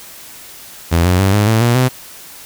sawtooth tone with pitch steps, 84.4 / 90.46 / 96.95 / 103.91 / 111.37 / 119.36 / 127.93 Hz, E2 / F#2 / G2 / G#2 / A2 / A#2 / C3, +41 / -39 / -19 / +1 / +21 / +41 / -39 cents, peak -6 dBFS, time 0.91-1.89 s, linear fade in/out 20 ms, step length 140 ms, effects white hiss -36 dBFS RMS until 2.45 s

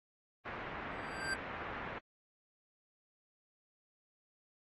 white low-pass noise, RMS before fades -44 dBFS, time 0.45-1.99 s, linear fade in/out 10 ms, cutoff 2000 Hz, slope 24 dB/octave
square tone with exponential growth, 1573 Hz, G6, 6 cents sharp, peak -33 dBFS, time 0.91-1.34 s, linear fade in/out 5 ms, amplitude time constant 93 ms
effects low-pass 9000 Hz 12 dB/octave + AAC 32 kbps

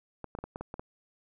clicks, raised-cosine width 1 ms, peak -24 dBFS, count 8, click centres 0.243 / 0.351 / 0.388 / 0.44 / 0.559 / 0.61 / 0.741 / 0.795 s, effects none

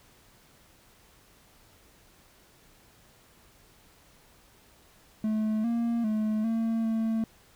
triangle tone with pitch steps, 216.5 / 233.6 / 215.5 / 226.3 / 223.7 Hz, A3 / A#3 / A3 / A3 / A3, -28 / +4 / -36 / +49 / +29 cents, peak -23 dBFS, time 5.24-7.24 s, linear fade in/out 2 ms, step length 400 ms, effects pink hiss -59 dBFS RMS until 7.55 s

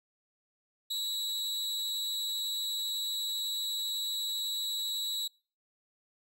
40% pulse tone with amplitude modulation, 3904 Hz, B7, 21 cents flat, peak -28 dBFS, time 0.9-5.28 s, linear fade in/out 10 ms, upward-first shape sine, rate 282 Hz, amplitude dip 55%, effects noise-tail reverb RT60 0.4 s tail -26 dB re dry

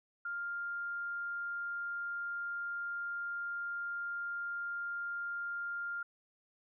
sine tone, 1400 Hz, F6, 4 cents sharp, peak -36 dBFS, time 0.25-6.03 s, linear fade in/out 5 ms, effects none

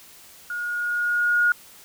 sine tone with level ramp, 1437 Hz, F6, 49 cents sharp, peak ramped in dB -27 to -15 dBFS, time 0.5-1.52 s, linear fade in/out 2 ms, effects white hiss -48 dBFS RMS until 1.84 s

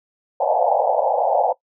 pink band-pass noise, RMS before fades -18 dBFS, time 0.4-1.53 s, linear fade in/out 10 ms, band 510 to 890 Hz, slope 96 dB/octave, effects noise-tail reverb RT60 0.1 s tail -20 dB re dry

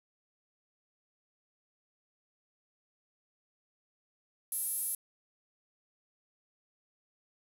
sawtooth tone with high-pass filter, 459.7 Hz, A#4, 24 cents flat, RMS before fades -35 dBFS, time 4.52-4.95 s, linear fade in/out 2 ms, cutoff 11000 Hz, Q 6.9, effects none

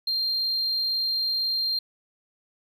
triangle tone, 4186 Hz, C8, in tune, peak -21 dBFS, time 0.07-1.79 s, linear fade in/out 5 ms, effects tanh soft clip ceiling -19 dBFS

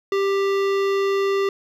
sine tone with hard clipping, 393.8 Hz, G4, 8 cents sharp, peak -20 dBFS, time 0.12-1.49 s, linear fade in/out 2 ms, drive 17 dB, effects none

